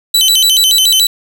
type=tone with vibrato; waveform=sawtooth; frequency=3476 Hz; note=A7; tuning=22 cents flat; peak=-4 dBFS; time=0.14-1.07 s; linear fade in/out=5 ms; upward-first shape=square; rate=7 Hz; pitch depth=220 cents each way; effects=none